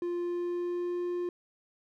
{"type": "tone with pitch glide", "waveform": "triangle", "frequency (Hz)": [349.2, 352.8], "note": ["F4", "F4"], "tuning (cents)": [0, 18], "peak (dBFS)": -28, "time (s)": [0.02, 1.29], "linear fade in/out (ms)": 2, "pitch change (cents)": 18, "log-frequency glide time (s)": [0.17, 1.03], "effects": []}